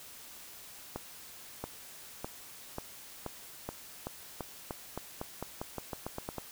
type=accelerating click train; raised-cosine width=1 ms; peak=-22 dBFS; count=19; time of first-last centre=0.96-6.383 s; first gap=680 ms; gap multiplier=0.89; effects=white hiss -50 dBFS RMS until 6.51 s